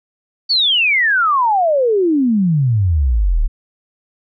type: exponential sweep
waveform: sine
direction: down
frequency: 4610 to 33.39 Hz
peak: -11 dBFS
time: 0.49-3.48 s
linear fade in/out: 20 ms
effects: none